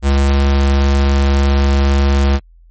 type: tone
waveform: square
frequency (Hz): 69.3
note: C#2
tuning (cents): 0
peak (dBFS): -10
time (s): 0.02-2.4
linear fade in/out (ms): 50
effects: added 42 Hz sine -41 dBFS peak until 2.7 s + MP3 32 kbps